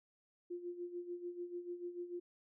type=tone with tremolo; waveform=sine; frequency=351.3 Hz; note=F4; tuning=10 cents sharp; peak=-39 dBFS; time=0.5-2.2 s; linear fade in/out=10 ms; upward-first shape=sine; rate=6.8 Hz; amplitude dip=70%; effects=none